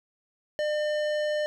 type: tone with tanh clipping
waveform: sine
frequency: 602 Hz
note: D5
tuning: 43 cents sharp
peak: -27 dBFS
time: 0.59-1.46 s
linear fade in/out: 0 ms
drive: 16 dB
effects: none